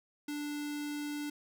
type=tone with notch filter; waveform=square; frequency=293.7 Hz; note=D4; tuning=in tune; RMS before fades=-38 dBFS; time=0.28-1.3 s; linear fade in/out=5 ms; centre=660 Hz; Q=0.67; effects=none